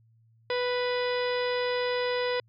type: harmonic tone with a mistuned harmonic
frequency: 494 Hz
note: B4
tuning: in tune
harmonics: 1 / 2 / 3 / 4 / 5 / 6 / 7 / 8 / 10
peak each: -27 / -35 / -39 / -36 / -42 / -44 / -41 / -42 / -43 dBFS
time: 0.5-2.4 s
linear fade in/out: 2 ms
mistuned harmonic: 8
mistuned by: +31 cents
effects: added 113 Hz sine -59 dBFS peak until 2.48 s